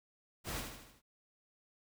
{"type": "noise with echo", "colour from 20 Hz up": "pink", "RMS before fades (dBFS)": -40, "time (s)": [0.44, 0.64], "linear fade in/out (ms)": 50, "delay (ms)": 76, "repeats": 5, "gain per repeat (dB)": -5, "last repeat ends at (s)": 1.02, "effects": []}